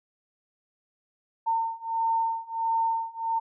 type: beating tone pair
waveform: sine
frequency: 907 / 908.5 Hz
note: A#5 / A#5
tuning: -48 / -45 cents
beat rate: 1.5 Hz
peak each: -28 / -27 dBFS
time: 1.46-3.4 s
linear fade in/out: 20 ms
effects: none